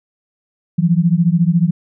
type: beating tone pair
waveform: sine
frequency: 164.81 / 178.81 Hz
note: E3 / F3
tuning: 0 / +41 cents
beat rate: 14 Hz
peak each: -13 / -14 dBFS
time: 0.78-1.71 s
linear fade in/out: 10 ms
effects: none